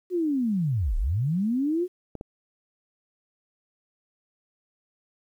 sine linear two-way sweep, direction down then up, 372.1 to 30.87 to 372.1 Hz, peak -22 dBFS, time 0.1-1.88 s, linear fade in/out 50 ms, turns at 0.97 s
clicks, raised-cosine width 2 ms, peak -23 dBFS, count 2, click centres 2.153 / 2.211 s
effects 10-bit

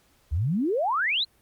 sine exponential sweep, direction up, 67.9 to 4301 Hz, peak -22 dBFS, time 0.31-1.25 s, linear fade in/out 20 ms, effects pink hiss -63 dBFS RMS until 1.41 s + Opus 48 kbps

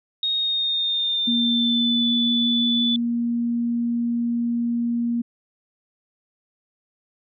sine tone with pitch glide, 3729 to 3479 Hz, A#7 to A7, 0 to -20 cents, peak -20 dBFS, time 0.23-2.96 s, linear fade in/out 2 ms, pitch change -120 cents, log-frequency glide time 0.36-2.07 s
sine tone, 236.1 Hz, A#3, 22 cents sharp, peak -20 dBFS, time 1.27-5.22 s, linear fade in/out 10 ms
effects none

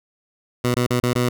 15% pulse tone with dropouts, 122.9 Hz, B2, 8 cents flat, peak -11 dBFS, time 0.64-1.29 s, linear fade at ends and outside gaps 5 ms, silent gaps 0.744-0.765 / 0.866-0.905 / 1-1.032 / 1.133-1.153 s, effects none

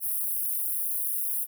white high-pass noise, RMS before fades -29 dBFS, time 0-1.47 s, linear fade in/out 50 ms, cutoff 9500 Hz, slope 96 dB/octave, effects none

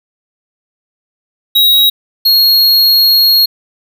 square tone pair in turn, 3824 / 4292 Hz, A#7 / C8, +43 / +43 cents, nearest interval major second, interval 200 cents, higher second, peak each -6 dBFS, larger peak neither, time 1.55-1.9 / 2.25-3.46 s, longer second, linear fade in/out 10 ms, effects none

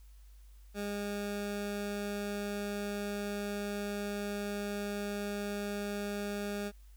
20% pulse tone, 204.1 Hz, G#3, 30 cents flat, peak -30 dBFS, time 0.74-6.72 s, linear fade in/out 50 ms, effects added 50 Hz sine -52 dBFS peak until 6.96 s + white hiss -69 dBFS RMS until 6.96 s

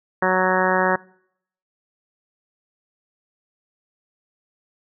harmonic tone, 185.6 Hz, F#3, 6 cents sharp, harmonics 1 / 2 / 3 / 4 / 5 / 6 / 7 / 8 / 9 / 10, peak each -26 / -24 / -23 / -26 / -24 / -26 / -29 / -27 / -25 / -28 dBFS, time 0.22-0.96 s, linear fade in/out 5 ms, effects noise-tail reverb RT60 0.7 s tail -24 dB re dry

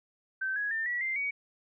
sine tone with pitch steps, 1547 / 1667.6 / 1797.7 / 1937.9 / 2089 / 2252 Hz, G6 / G#6 / A6 / B6 / C7 / C#7, -23 / +7 / +37 / -33 / -3 / +27 cents, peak -29 dBFS, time 0.41-1.31 s, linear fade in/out 10 ms, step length 150 ms, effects none

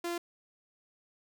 sawtooth tone, 344.5 Hz, F4, 24 cents flat, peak -29 dBFS, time 0.04-0.18 s, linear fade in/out 5 ms, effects none

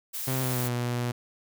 blue noise, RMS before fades -34 dBFS, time 0.13-0.69 s, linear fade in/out 20 ms
sawtooth tone with pitch glide, 130.81 to 121.35 Hz, C3 to B2, 0 to -30 cents, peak -23 dBFS, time 0.27-1.12 s, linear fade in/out 10 ms, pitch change -130 cents, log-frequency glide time 0.38-0.72 s
effects none

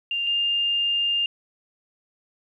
sine tone pair in turn, 2794 / 2807 Hz, F7 / F7, 0 / +8 cents, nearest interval unison, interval 8 cents, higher second, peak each -23 / -20 dBFS, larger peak second, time 0.11-0.27 / 0.27-1.26 s, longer second, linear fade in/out 2 ms, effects 10-bit

